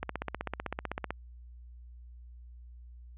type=click train; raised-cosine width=0.5 ms; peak=-18 dBFS; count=18; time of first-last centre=0.03-1.106 s; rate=15.8 Hz; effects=added 60 Hz sine -47 dBFS peak until 3.17 s + resampled to 8000 Hz